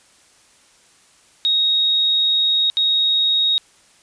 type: tone bursts at uneven times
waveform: sine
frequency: 3760 Hz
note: A#7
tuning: 14 cents sharp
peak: -14 dBFS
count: 2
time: 1.45-2.7 / 2.77-3.58 s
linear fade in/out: 0 ms
effects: white hiss -53 dBFS RMS until 4.02 s + resampled to 22050 Hz